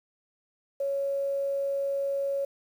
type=tone; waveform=sine; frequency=555 Hz; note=C#5; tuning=2 cents sharp; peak=-26 dBFS; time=0.8-2.45 s; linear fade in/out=5 ms; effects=9-bit